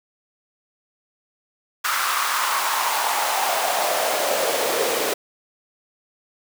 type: noise with high-pass filter sweep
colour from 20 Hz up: pink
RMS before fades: -22 dBFS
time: 1.84-5.14 s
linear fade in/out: 10 ms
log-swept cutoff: 1300 to 440 Hz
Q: 3.5
effects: none